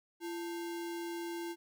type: tone with sample-and-hold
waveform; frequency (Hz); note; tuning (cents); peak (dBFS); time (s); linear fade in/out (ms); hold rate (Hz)
sine; 340; F4; -46; -37; 0.2-1.56; 50; 1225
effects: none